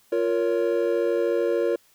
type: chord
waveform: triangle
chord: Bb minor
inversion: second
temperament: just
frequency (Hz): 349.6 / 466.2 / 559.4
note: F4 / Bb4 / Db5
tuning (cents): +2 / 0 / +16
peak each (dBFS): -23 / -22 / -24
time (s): 0.12-1.76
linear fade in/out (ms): 5
effects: white hiss -60 dBFS RMS until 1.94 s